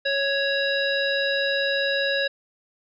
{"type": "harmonic tone", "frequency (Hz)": 554.4, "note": "C#5", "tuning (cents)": 0, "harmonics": [1, 3, 5, 7, 9], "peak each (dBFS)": [-25, -25, -32, -28, -36], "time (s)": [0.05, 2.28], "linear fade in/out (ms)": 10, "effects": []}